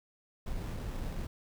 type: noise with sample-and-hold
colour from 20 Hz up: brown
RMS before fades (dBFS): -37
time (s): 0.46-1.27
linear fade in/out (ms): 5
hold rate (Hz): 4410
effects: none